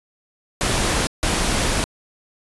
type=noise bursts at uneven times; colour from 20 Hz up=pink; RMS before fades=-20 dBFS; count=2; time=0.61-1.07 / 1.23-1.84 s; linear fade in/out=0 ms; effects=resampled to 24000 Hz